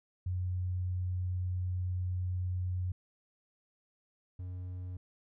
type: tone pair in turn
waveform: sine / triangle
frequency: 90.9 / 90.9 Hz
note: F#2 / F#2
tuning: -30 / -30 cents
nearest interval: unison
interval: 0 cents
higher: neither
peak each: -31 / -36 dBFS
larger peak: first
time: 0.26-2.92 / 4.39-4.97 s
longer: first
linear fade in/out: 5 ms
effects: none